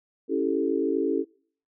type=chord; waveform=sine; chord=A dominant seventh; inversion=first; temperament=equal; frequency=277.2 / 329.6 / 392 / 440 Hz; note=C#4 / E4 / G4 / A4; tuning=0 / 0 / 0 / 0 cents; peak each=-28 dBFS; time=0.28-1.25 s; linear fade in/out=50 ms; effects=noise-tail reverb RT60 0.5 s tail -24 dB re dry